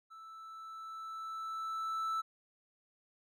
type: tone with level ramp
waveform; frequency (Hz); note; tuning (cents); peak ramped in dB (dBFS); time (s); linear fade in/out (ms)
triangle; 1318.5; E6; 0; -48 to -30; 0.1-2.22; 20
effects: none